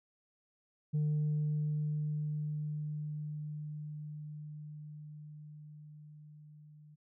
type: tone with level ramp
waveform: sine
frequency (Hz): 150.6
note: D3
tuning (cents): +44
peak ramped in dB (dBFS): -26 to -54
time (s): 0.93-6.96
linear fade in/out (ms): 20
effects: tanh soft clip ceiling -27 dBFS